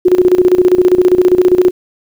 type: tone with tremolo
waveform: sine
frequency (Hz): 362.7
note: F#4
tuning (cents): -34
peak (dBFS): -3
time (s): 0.05-1.71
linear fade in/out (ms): 10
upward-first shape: square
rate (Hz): 15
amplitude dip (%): 75
effects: 7-bit

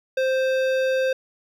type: tone with hard clipping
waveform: sine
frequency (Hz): 523.3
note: C5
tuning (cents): 0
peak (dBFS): -21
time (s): 0.17-1.13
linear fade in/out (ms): 5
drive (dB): 14
effects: none

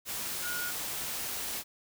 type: tone in noise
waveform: sine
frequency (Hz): 1439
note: F#6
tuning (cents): -49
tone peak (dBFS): -35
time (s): 0.41-0.73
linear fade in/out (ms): 50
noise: white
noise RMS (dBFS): -36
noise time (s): 0.05-1.64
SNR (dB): -2
effects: none

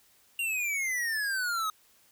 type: exponential sweep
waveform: square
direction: down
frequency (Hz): 2800 to 1258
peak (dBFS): -29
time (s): 0.39-1.7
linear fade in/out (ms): 2
effects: white hiss -63 dBFS RMS until 2.11 s

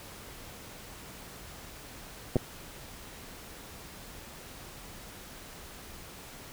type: clicks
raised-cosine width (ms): 2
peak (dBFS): -12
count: 2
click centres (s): 2.358 / 2.366
effects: pink hiss -47 dBFS RMS until 6.52 s

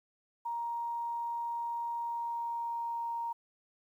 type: tone with pitch glide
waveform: sine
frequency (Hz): 938 to 932.6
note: A#5 to A#5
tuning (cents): +11 to +1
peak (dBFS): -33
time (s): 0.45-3.33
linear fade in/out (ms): 10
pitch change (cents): -10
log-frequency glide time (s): 2.01-3.1
effects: 11-bit

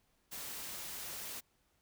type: noise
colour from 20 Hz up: white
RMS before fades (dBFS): -44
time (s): 0.31-1.41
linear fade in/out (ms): 20
effects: pink hiss -75 dBFS RMS until 1.81 s

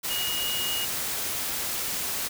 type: tone in noise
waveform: sine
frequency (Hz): 2879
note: F#7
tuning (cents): -48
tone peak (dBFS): -29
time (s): 0.09-0.86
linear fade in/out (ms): 20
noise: white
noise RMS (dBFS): -30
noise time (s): 0.03-2.29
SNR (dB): -2
effects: none

